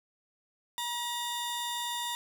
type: tone pair together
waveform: sawtooth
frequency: 956 / 3609 Hz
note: A#5 / A7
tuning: +43 / +43 cents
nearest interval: octave + major seventh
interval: 2300 cents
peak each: -31 / -33 dBFS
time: 0.78-2.15 s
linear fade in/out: 0 ms
effects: none